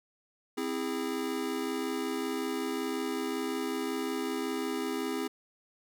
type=chord; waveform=square; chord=C augmented; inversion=none; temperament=just; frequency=261.6 / 327 / 408.8 Hz; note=C4 / E4 / G#4; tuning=0 / -14 / -27 cents; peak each=-36 / -37 / -36 dBFS; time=0.57-5.28 s; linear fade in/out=10 ms; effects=none